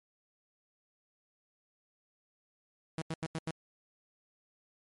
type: tone bursts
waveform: sawtooth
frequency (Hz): 161.1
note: E3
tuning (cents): -39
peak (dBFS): -30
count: 5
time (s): 2.98-3.507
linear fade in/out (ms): 0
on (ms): 35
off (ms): 88
effects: MP3 48 kbps